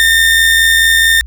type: tone with amplitude modulation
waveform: 30% pulse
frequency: 1815 Hz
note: A#6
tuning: 47 cents flat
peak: -3 dBFS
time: 0-1.21 s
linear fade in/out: 0 ms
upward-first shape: sine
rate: 84.5 Hz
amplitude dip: 35%
effects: added 60 Hz sine -26 dBFS peak until 1.26 s